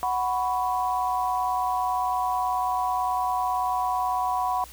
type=chord; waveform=sine; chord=F# suspended fourth; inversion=none; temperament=equal with one note detuned; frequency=740 / 990.6 / 1108.7 Hz; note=F#5 / B5 / C#6; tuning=0 / +5 / 0 cents; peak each=-26 / -26 / -32 dBFS; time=0.03-4.64 s; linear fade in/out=0 ms; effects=added 60 Hz sine -47 dBFS peak until 4.72 s + white hiss -47 dBFS RMS until 4.72 s